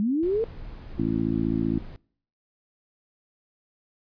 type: linear sweep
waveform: sine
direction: up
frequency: 196 to 465.3 Hz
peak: -21 dBFS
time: 0-0.44 s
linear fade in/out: 0 ms
type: noise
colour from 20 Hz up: brown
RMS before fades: -40 dBFS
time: 0.23-1.96 s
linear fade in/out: 0 ms
type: harmonic tone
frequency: 55.3 Hz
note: A1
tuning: 9 cents sharp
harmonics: 1 / 2 / 3 / 4 / 5 / 6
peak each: -37 / -32 / -31 / -29 / -27 / -29 dBFS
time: 0.98-1.79 s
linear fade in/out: 10 ms
effects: noise-tail reverb RT60 0.6 s tail -25 dB re dry + resampled to 11025 Hz